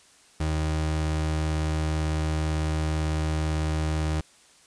35% pulse tone pair together, 78 / 156 Hz, D#2 / D#3, +5 / +5 cents, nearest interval octave, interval 1200 cents, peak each -23 / -35 dBFS, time 0.4-4.21 s, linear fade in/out 5 ms, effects white hiss -56 dBFS RMS until 4.66 s + resampled to 22050 Hz

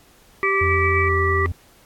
sine tone with tremolo, 2300 Hz, D7, 37 cents flat, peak -21 dBFS, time 0.43-1.09 s, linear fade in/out 10 ms, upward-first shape sine, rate 7.6 Hz, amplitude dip 40%
harmonic tone, 390.3 Hz, G4, 8 cents flat, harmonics 1 / 3 / 5, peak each -22 / -22 / -22 dBFS, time 0.43-1.46 s, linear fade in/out 0 ms
triangle tone, 86 Hz, F2, 26 cents flat, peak -19 dBFS, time 0.61-1.52 s, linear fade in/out 5 ms
effects pink hiss -53 dBFS RMS until 1.85 s + AAC 64 kbps

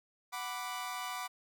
sawtooth chord, B minor, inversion second, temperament equal, 740 / 987.8 / 1174.7 Hz, F#5 / B5 / D6, 0 / 0 / 0 cents, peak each -39 / -38 / -38 dBFS, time 0.32-1.28 s, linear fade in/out 20 ms, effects none

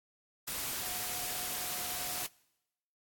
sine tone in noise, 726 Hz, F#5, 33 cents flat, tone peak -48 dBFS, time 0.81-2.24 s, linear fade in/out 10 ms, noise white, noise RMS -37 dBFS, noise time 0.47-2.27 s, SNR -14 dB, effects noise-tail reverb RT60 0.9 s tail -24 dB re dry + AAC 64 kbps

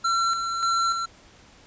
square tone with tremolo, 1356 Hz, E6, 49 cents sharp, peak -21 dBFS, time 0.04-1.06 s, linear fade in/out 10 ms, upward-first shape square, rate 1.7 Hz, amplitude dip 45%, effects pink hiss -52 dBFS RMS until 1.66 s + resampled to 16000 Hz

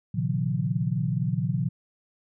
sine tone cluster, 117.5 / 135.1 / 154.3 / 178.5 Hz, A#2 / C#3 / D#3 / F3, +14 / -44 / -14 / +38 cents, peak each -29 dBFS, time 0.14-1.69 s, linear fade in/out 10 ms, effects none

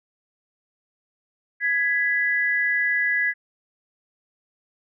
sine tone pair together, 1667 / 1986 Hz, G#6 / B6, +6 / +9 cents, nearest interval minor third, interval 303 cents, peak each -22 dBFS, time 1.6-3.34 s, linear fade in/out 50 ms, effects none

